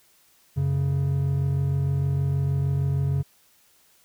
triangle tone pair together, 92.13 / 138.6 Hz, F#2 / C#3, -7 / 0 cents, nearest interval perfect fifth, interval 707 cents, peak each -25 / -20 dBFS, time 0.56-3.23 s, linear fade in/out 20 ms, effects white hiss -60 dBFS RMS until 4.04 s

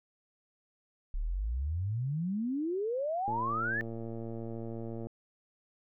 sine exponential sweep, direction up, 33.71 to 1800 Hz, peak -30 dBFS, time 1.14-3.81 s, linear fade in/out 0 ms
click train, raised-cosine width 2 ms, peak -28 dBFS, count 205, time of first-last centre 3.28-5.069 s, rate 114 Hz
effects none

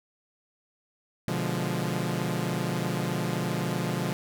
sawtooth chord, B diminished seventh, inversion none, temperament equal, 123.47 / 146.83 / 174.61 / 207.7 Hz, B2 / D3 / F3 / Ab3, 0 / 0 / 0 / 0 cents, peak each -29 / -29 / -27 / -31 dBFS, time 1.28-4.13 s, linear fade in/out 0 ms, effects none

